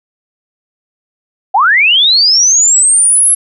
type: linear sweep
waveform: sine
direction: up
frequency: 710 to 11100 Hz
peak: -5 dBFS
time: 1.54-3.35 s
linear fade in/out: 10 ms
effects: none